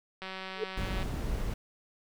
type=click train; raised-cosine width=0.3 ms; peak=-24 dBFS; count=154; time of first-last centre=0.22-1.03 s; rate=189 Hz
type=tone with exponential growth; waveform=sine; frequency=431.3 Hz; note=A4; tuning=35 cents flat; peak=-25 dBFS; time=0.54-0.64 s; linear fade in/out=5 ms; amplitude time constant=20 ms
type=noise; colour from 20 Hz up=brown; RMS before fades=-33 dBFS; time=0.77-1.54 s; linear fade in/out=5 ms
effects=none